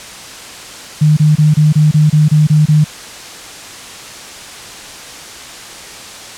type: tone bursts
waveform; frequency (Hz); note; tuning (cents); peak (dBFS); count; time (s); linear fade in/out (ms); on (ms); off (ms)
sine; 152.2; D#3; -38; -5; 10; 1.01-2.844; 10; 160; 26
effects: white hiss -30 dBFS RMS until 6.37 s + low-pass 8000 Hz 12 dB/octave